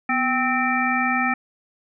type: harmonic tone with a mistuned harmonic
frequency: 260.2 Hz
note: C4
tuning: 9 cents flat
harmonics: 1 / 3 / 5 / 7 / 9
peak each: -25 / -25 / -25 / -25 / -25 dBFS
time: 0.09-1.34 s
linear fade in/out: 5 ms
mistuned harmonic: 1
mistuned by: -84 cents
effects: none